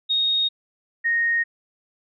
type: tone pair in turn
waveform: sine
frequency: 3729 / 1860.4 Hz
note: A#7 / A#6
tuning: 0 / -4 cents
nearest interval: octave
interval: 1204 cents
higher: first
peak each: -18 dBFS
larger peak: neither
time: 0.09-0.49 / 1.04-1.44 s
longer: neither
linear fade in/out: 20 ms
effects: none